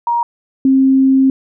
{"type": "tone pair in turn", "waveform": "sine", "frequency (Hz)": [944, 266.4], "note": ["A#5", "C4"], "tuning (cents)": [22, 31], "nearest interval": "octave + minor seventh", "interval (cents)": 2191, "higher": "first", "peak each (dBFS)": [-12, -7], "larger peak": "second", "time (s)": [[0.07, 0.23], [0.65, 1.3]], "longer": "second", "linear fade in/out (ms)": 2, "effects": []}